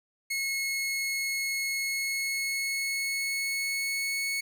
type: tone with pitch glide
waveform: sawtooth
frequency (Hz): 2178 to 2207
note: C#7 to C#7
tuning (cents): -31 to -8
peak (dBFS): -25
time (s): 0.3-4.41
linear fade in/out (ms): 10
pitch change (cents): +23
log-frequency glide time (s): 1.77-4.28
effects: none